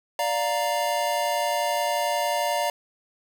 square chord, Bb major, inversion first, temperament equal, 587.3 / 698.5 / 932.3 Hz, D5 / F5 / Bb5, 0 / 0 / 0 cents, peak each -28 dBFS, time 0.19-2.7 s, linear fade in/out 2 ms, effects none

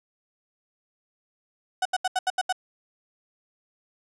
35% pulse tone bursts, 743 Hz, F#5, 7 cents sharp, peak -20 dBFS, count 7, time 1.82-2.526 s, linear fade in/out 5 ms, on 34 ms, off 78 ms, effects resampled to 24000 Hz

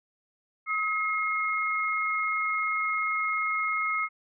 sine tone pair together, 1274.8 / 2152 Hz, D#6 / C7, +42 / +48 cents, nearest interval major sixth, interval 906 cents, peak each -28 dBFS, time 0.66-4.09 s, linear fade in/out 50 ms, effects none

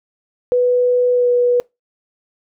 sine tone with pitch glide, 493.9 to 488.2 Hz, B4 to B4, 0 to -20 cents, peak -11 dBFS, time 0.52-1.6 s, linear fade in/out 0 ms, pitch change -20 cents, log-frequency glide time 1.13-1.29 s, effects noise-tail reverb RT60 0.2 s tail -24 dB re dry

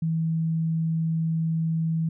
sine tone, 162.3 Hz, E3, 27 cents flat, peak -22 dBFS, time 0.02-2.09 s, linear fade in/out 5 ms, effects none

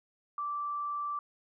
sine tone, 1168 Hz, D6, 10 cents flat, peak -32 dBFS, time 0.38-1.19 s, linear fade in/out 2 ms, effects none

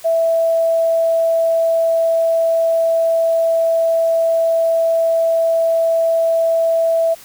sine tone, 659.3 Hz, E5, in tune, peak -12 dBFS, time 0.04-7.15 s, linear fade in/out 20 ms, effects white hiss -41 dBFS RMS until 7.24 s

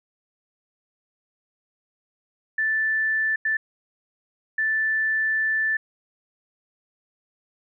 sine tone bursts at uneven times, 1760 Hz, A6, in tune, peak -20 dBFS, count 3, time 2.58-3.36 / 3.45-3.57 / 4.58-5.77 s, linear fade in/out 5 ms, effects none

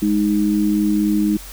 sine tone pair together, 207.2 / 311.1 Hz, G#3 / D#4, -4 / 0 cents, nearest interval perfect fifth, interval 704 cents, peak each -17 / -17 dBFS, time 0.02-1.37 s, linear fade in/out 5 ms, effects added 46 Hz sine -36 dBFS peak until 1.52 s + white hiss -38 dBFS RMS until 1.52 s

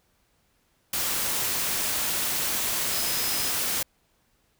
sine tone in noise, 5080 Hz, D#8, 35 cents sharp, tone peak -34 dBFS, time 2.92-3.51 s, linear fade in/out 5 ms, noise white, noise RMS -27 dBFS, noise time 0.93-3.83 s, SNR -10 dB, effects pink hiss -68 dBFS RMS until 4.59 s

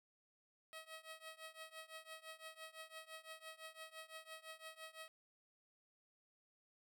10% pulse tone with tremolo, 639 Hz, D#5, 46 cents sharp, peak -40 dBFS, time 0.73-5.08 s, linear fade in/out 0 ms, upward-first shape triangle, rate 5.9 Hz, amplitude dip 95%, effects none

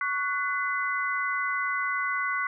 sine tone cluster, 1119 / 1478 / 2025 Hz, C#6 / F#6 / B6, +16 / -2 / +43 cents, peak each -30 dBFS, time 0.01-2.47 s, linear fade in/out 2 ms, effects none

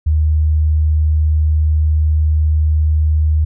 sine tone, 77.1 Hz, D#2, 15 cents flat, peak -10 dBFS, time 0.06-3.45 s, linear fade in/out 10 ms, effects none

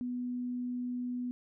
sine tone, 246.9 Hz, B3, in tune, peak -33 dBFS, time 0.01-1.31 s, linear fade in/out 0 ms, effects none

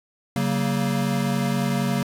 square chord, F# major, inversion second, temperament equal with one note detuned, 138.59 / 189.32 / 233.1 Hz, C#3 / F#3 / A#3, 0 / +40 / 0 cents, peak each -26 dBFS, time 0.36-2.03 s, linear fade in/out 2 ms, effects resampled to 32000 Hz + 8-bit

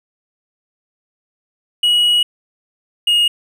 triangle tone pair in turn, 2910 / 2865 Hz, F#7 / F7, -29 / +44 cents, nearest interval unison, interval 27 cents, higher first, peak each -9 dBFS, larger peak neither, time 1.83-2.23 / 3.07-3.28 s, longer first, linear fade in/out 5 ms, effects none

